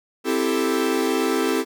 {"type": "chord", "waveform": "45% pulse", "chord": "A minor seventh", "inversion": "first", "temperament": "equal", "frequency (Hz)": [261.6, 329.6, 392, 440], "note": ["C4", "E4", "G4", "A4"], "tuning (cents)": [0, 0, 0, 0], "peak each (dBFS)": -25, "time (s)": [0.24, 1.65], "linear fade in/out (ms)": 50, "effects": []}